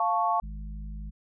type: chord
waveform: sine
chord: F augmented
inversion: none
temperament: equal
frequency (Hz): 698.5 / 880 / 1108.7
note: F5 / A5 / C#6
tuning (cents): 0 / 0 / 0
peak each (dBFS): -27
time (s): 0-0.4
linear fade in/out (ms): 2
type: harmonic tone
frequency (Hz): 51.91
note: G#1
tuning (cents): 0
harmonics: 1 / 3 / 4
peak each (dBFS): -35 / -45 / -47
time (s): 0.42-1.11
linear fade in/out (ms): 20
effects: none